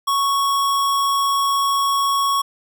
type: tone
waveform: square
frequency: 1109 Hz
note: C#6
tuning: in tune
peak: -17 dBFS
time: 0.07-2.42 s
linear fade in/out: 10 ms
effects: none